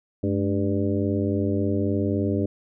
harmonic tone with a mistuned harmonic, 99 Hz, G2, 18 cents sharp, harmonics 1 / 2 / 3 / 4 / 5 / 6, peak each -26 / -27 / -26 / -29 / -32 / -34 dBFS, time 0.23-2.46 s, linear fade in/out 5 ms, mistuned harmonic 2, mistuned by +130 cents, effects none

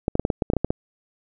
clicks, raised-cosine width 2 ms, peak -7 dBFS, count 11, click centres 0.081 / 0.154 / 0.196 / 0.251 / 0.302 / 0.422 / 0.501 / 0.535 / 0.567 / 0.646 / 0.705 s, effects none

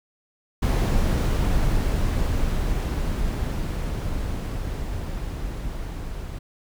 brown noise with level ramp, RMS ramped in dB -19 to -32 dBFS, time 0.62-6.39 s, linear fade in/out 10 ms, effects none

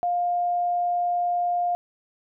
sine tone, 705 Hz, F5, 16 cents sharp, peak -21 dBFS, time 0.03-1.75 s, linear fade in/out 0 ms, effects none

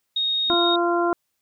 sine tone, 3729 Hz, A#7, in tune, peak -20 dBFS, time 0.16-0.76 s, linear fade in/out 5 ms
sine tone with exponential growth, 260.9 Hz, C4, 5 cents flat, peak -30 dBFS, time 0.44-0.54 s, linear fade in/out 1 ms, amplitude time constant 21 ms
harmonic tone, 345.4 Hz, F4, 19 cents flat, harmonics 1 / 2 / 3 / 4, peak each -21 / -24 / -26 / -27 dBFS, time 0.5-1.13 s, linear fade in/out 0 ms
effects white hiss -75 dBFS RMS until 1.41 s

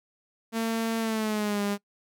sawtooth tone with pitch glide, 226.4 to 202.9 Hz, A3 to G#3, +50 to -40 cents, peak -22 dBFS, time 0.52-1.78 s, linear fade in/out 50 ms, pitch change -190 cents, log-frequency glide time 0.99-1.62 s, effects noise-tail reverb RT60 0.1 s tail -23 dB re dry

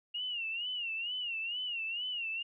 sine tone with vibrato, 2820 Hz, F7, 16 cents sharp, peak -34 dBFS, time 0.14-2.43 s, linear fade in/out 10 ms, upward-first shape sine, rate 2.2 Hz, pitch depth 120 cents each way, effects none

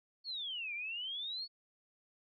sine exponential two-way sweep, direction down then up, 4468 to 2318 to 4468 Hz, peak -38 dBFS, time 0.24-1.48 s, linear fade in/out 50 ms, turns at 0.74 s, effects none

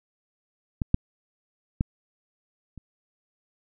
clicks, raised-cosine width 5 ms, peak -13 / -6 / -10 / -29 dBFS, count 4, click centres 0.818 / 0.944 / 1.809 / 2.777 s, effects none

